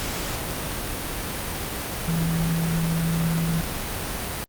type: tone in noise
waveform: sine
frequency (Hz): 164.9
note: E3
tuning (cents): +1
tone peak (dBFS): -21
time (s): 2.08-3.61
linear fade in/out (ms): 0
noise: pink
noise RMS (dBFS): -29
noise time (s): 0-4.44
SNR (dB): +5
effects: Opus 48 kbps